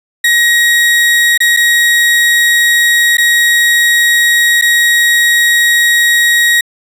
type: tone with dropouts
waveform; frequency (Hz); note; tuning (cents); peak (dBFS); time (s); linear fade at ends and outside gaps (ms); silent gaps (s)
35% pulse; 1893; A#6; +26; -5; 0.24-6.61; 5; 1.377-1.403 / 1.566-1.57 / 3.171-3.181 / 4.614-4.621
effects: resampled to 32000 Hz + 7-bit